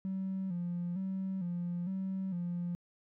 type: tone with vibrato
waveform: triangle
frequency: 182.5 Hz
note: F#3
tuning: 24 cents flat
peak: -30 dBFS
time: 0.05-2.75 s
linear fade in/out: 0 ms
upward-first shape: square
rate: 1.1 Hz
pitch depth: 76 cents each way
effects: tanh soft clip ceiling -30 dBFS